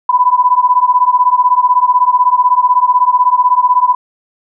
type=beating tone pair; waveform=sine; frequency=987.8 / 1003.8 Hz; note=B5 / B5; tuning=0 / +28 cents; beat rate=16 Hz; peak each=-10 dBFS; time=0.09-3.95 s; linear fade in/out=5 ms; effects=none